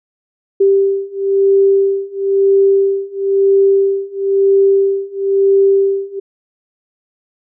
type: beating tone pair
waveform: sine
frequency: 392 / 393 Hz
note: G4 / G4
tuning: 0 / +4 cents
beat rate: 1 Hz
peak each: -13 / -12 dBFS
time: 0.6-6.2 s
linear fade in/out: 10 ms
effects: none